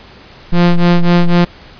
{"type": "ring-modulated tone", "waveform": "square", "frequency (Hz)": 87.4, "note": "F2", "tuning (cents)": 2, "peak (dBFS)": -4, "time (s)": [0.52, 1.45], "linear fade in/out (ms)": 10, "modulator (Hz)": 85.4, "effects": ["pink hiss -38 dBFS RMS until 1.79 s", "resampled to 11025 Hz"]}